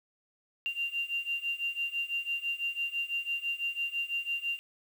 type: beating tone pair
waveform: sine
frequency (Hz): 2776 / 2782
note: F7 / F7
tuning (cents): -11 / -7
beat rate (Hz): 6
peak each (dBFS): -35 / -33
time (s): 0.66-4.59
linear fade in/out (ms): 0
effects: 9-bit